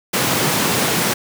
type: high-pass noise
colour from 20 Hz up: pink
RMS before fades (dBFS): -18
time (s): 0.13-1.14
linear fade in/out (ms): 10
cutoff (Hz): 120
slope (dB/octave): 24
effects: none